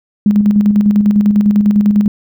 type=tone with tremolo; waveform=sine; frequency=206.7 Hz; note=G#3; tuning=8 cents flat; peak=-5 dBFS; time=0.26-2.08 s; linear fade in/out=2 ms; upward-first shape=square; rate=10 Hz; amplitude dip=45%; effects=none